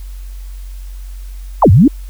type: exponential two-way sweep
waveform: sine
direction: down then up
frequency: 1209 to 82.2 to 324.6 Hz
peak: -3 dBFS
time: 1.62-1.88 s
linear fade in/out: 5 ms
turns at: 1.71 s
effects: added 46 Hz sine -25 dBFS peak until 2.09 s + white hiss -46 dBFS RMS until 2.09 s